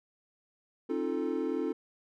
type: chord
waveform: triangle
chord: F dominant seventh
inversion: second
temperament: equal with one note detuned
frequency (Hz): 268.4 / 311.1 / 349.2 / 440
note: C4 / Eb4 / F4 / A4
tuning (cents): +44 / 0 / 0 / 0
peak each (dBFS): -33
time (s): 0.89-1.73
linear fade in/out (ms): 10
effects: none